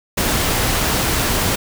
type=noise; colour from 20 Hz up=pink; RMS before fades=-18 dBFS; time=0.17-1.56 s; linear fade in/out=10 ms; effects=none